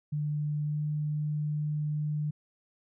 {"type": "tone with pitch glide", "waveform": "sine", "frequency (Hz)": [149, 150.21], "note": ["D3", "D3"], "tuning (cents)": [25, 39], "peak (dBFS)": -28, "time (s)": [0.12, 2.31], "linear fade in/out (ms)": 10, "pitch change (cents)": 14, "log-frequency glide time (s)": [0.66, 0.76], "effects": []}